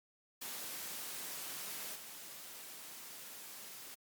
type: noise with level steps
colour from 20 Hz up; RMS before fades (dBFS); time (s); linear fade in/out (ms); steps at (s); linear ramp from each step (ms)
white; -44 / -50; 0.41-3.95; 10; 1.94; 20
effects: high-pass 150 Hz 12 dB/octave + Opus 48 kbps

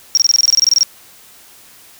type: tone bursts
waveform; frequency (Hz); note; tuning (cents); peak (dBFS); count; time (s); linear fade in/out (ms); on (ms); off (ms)
triangle; 5590; F8; +1; -5; 15; 0.15-0.831; 0; 23; 24
effects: tanh soft clip ceiling -2 dBFS + white hiss -43 dBFS RMS until 1.99 s

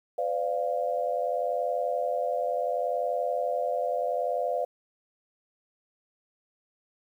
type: chord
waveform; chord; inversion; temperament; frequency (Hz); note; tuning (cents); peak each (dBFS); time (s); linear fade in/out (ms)
sine; B diminished; none; equal with one note detuned; 506.6 / 587.3 / 698.5; B4 / D5 / F5; +44 / 0 / 0; -30; 0.18-4.65; 5
effects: 10-bit

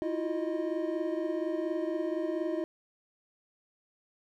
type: tone cluster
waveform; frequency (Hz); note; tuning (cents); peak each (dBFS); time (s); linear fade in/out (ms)
triangle; 322.1 / 346.3 / 363.4 / 619; E4 / F4 / F#4 / D#5; -40 / -15 / -31 / -9; -32 / -32 / -38 / -34; 0.02-2.64; 0
effects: none

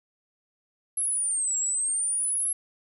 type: exponential two-way sweep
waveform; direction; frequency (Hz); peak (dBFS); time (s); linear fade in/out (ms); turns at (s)
sine; down then up; 11140 to 7520 to 11140; -24; 0.97-2.53; 5; 1.58
effects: none

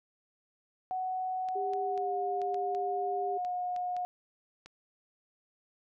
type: tone with pitch glide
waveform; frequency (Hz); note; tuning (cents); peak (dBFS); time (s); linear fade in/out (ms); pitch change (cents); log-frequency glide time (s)
sine; 744 to 721.2; F#5 to F#5; +9 to -45; -31; 0.91-4.05; 0; -54; 1.81-2.13
type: clicks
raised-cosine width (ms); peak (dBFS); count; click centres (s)
0.2; -32; 10; 1.487 / 1.735 / 1.977 / 2.417 / 2.544 / 2.749 / 3.449 / 3.763 / 3.966 / 4.66
type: tone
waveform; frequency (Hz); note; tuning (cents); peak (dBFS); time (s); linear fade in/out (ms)
sine; 398.9; G4; +30; -34; 1.55-3.38; 10
effects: none

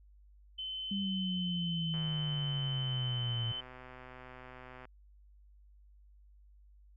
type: tone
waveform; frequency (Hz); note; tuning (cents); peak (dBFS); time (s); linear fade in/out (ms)
sine; 3056; G7; -45; -37; 0.58-3.61; 10
type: exponential sweep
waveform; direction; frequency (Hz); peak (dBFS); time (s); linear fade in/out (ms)
sine; down; 200 to 114.2; -33; 0.91-3.52; 5
type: click train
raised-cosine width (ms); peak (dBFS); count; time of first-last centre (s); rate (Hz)
0.5; -35; 371; 1.94-4.853; 127
effects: added 50 Hz sine -57 dBFS peak until 6.96 s

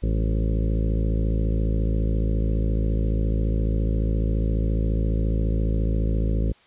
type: harmonic tone with a mistuned harmonic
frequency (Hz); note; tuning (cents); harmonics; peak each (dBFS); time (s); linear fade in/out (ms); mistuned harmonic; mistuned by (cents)
54.5; A1; -16; 1 / 2 / 3 / 4 / 5 / 6 / 7 / 8 / 9 / 10; -21 / -27 / -31 / -33 / -35 / -37 / -38 / -39 / -40 / -41; 0.02-6.53; 20; 4; -71
effects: white hiss -56 dBFS RMS until 6.66 s + resampled to 8000 Hz

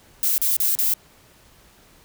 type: noise bursts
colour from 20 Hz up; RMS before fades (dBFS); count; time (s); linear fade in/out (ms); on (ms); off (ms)
violet; -20; 4; 0.23-0.938; 0; 150; 36
effects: pink hiss -53 dBFS RMS until 2.04 s

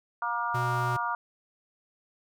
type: harmonic tone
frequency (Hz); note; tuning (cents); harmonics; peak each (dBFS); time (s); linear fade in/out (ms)
236.8; A#3; +27; 3 / 4 / 5 / 6; -37 / -31 / -32 / -34; 0.22-1.15; 2
type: tone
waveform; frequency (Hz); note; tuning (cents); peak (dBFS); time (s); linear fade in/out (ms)
square; 122.9; B2; -8; -30; 0.54-0.97; 10
effects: none

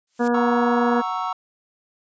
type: noise with exponential growth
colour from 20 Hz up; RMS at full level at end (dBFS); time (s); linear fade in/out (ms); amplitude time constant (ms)
blue; -31; 0.07-0.28; 5; 44
type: harmonic tone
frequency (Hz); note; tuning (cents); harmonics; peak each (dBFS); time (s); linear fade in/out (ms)
239.9; A#3; +50; 1 / 2 / 3 / 4 / 5 / 6 / 7; -20 / -22 / -27 / -29 / -33 / -33 / -33; 0.19-1.02; 20
type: chord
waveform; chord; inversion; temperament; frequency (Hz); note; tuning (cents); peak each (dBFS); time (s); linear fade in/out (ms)
triangle; F# dominant seventh; none; equal; 740 / 932.3 / 1108.7 / 1318.5; F#5 / A#5 / C#6 / E6; 0 / 0 / 0 / 0; -27; 0.34-1.33; 5
effects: resampled to 16000 Hz

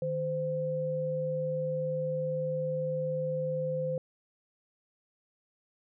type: tone pair together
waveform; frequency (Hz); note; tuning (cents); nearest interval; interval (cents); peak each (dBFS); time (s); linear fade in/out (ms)
sine; 153.63 / 516; D#3 / C5; -22 / -24; octave + major sixth; 2098; -35 / -30; 0.02-3.98; 2
effects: none

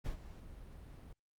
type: noise with ADSR envelope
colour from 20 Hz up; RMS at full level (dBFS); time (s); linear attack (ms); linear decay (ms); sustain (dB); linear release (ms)
brown; -38; 0.04-1.13; 23; 99; -13; 5
effects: Opus 48 kbps

